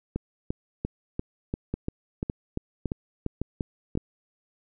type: two click trains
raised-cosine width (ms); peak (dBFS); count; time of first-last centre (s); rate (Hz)
3; -15 / -15; 5 / 12; 1.74-3.975 / 0.16-3.953; 1.79 / 2.9
effects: none